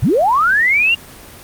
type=linear sweep; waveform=sine; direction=up; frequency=77.78 to 2840 Hz; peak=-10 dBFS; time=0.02-0.95 s; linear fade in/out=10 ms; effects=pink hiss -37 dBFS RMS until 1.43 s + Opus 24 kbps